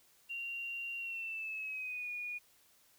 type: tone with pitch glide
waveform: sine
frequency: 2764 to 2448 Hz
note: F7 to D#7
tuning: -19 to -29 cents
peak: -38 dBFS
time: 0.29-2.39 s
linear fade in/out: 20 ms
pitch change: -210 cents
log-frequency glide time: 0.97-2.1 s
effects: white hiss -67 dBFS RMS until 2.98 s